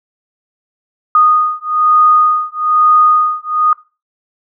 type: beating tone pair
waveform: sine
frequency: 1235 / 1236.1 Hz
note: D#6 / D#6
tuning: -13 / -12 cents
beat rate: 1.1 Hz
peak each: -11 dBFS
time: 1.15-3.73 s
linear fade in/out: 2 ms
effects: noise-tail reverb RT60 0.3 s tail -21 dB re dry